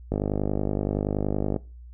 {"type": "click train", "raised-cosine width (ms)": 2, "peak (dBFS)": -12, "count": 74, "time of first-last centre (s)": [0.12, 1.563], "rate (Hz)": 50.6, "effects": ["noise-tail reverb RT60 0.3 s tail -20 dB re dry", "added 60 Hz sine -41 dBFS peak until 1.93 s"]}